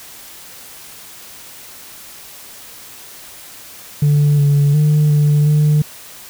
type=tone with pitch steps; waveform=sine; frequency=146.1 / 143.3 / 150.4 / 147.6 / 150 Hz; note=D3 / D3 / D3 / D3 / D3; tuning=-9 / -42 / +42 / +9 / +37 cents; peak=-7 dBFS; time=4.02-5.82 s; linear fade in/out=5 ms; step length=360 ms; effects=tanh soft clip ceiling -8 dBFS + white hiss -37 dBFS RMS until 6.29 s